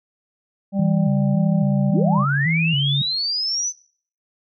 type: harmonic tone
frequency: 196.8 Hz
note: G3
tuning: 7 cents sharp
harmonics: 1 / 3 / 4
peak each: -19 / -29 / -36 dBFS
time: 0.72-2.26 s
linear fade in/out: 50 ms
type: tone with vibrato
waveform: sine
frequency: 151.1 Hz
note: D3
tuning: 50 cents sharp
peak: -18 dBFS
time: 0.79-3.02 s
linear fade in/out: 5 ms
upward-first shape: square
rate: 1.8 Hz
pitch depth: 130 cents each way
type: linear sweep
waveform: sine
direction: up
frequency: 110.5 to 6120 Hz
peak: -20 dBFS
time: 1.9-3.73 s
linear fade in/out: 50 ms
effects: noise-tail reverb RT60 0.5 s tail -21 dB re dry